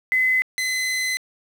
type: tone pair in turn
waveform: sine / sawtooth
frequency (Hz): 2032 / 2032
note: B6 / B6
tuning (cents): +49 / +49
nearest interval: unison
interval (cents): 0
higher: neither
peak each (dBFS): -16 / -18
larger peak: first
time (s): 0.12-0.42 / 0.58-1.17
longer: second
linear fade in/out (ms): 0
effects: low-pass 11000 Hz 12 dB/octave + 7-bit